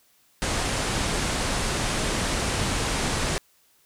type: low-pass noise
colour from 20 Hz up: pink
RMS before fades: -26 dBFS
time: 0.42-3.38 s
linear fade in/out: 0 ms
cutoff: 10000 Hz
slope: 48 dB/octave
effects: white hiss -62 dBFS RMS until 3.85 s